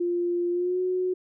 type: tone with pitch glide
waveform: sine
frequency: 349.2 to 367 Hz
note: F4 to F#4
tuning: 0 to -14 cents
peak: -23 dBFS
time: 0-1.14 s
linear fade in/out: 10 ms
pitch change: +86 cents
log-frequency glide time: 0.51-0.8 s
effects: none